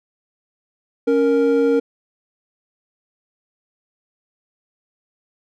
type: tone pair together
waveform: triangle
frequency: 277.2 / 466.2 Hz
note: C#4 / A#4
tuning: 0 / 0 cents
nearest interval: major sixth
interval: 900 cents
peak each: -16 / -13 dBFS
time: 1.07-1.8 s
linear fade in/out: 10 ms
effects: none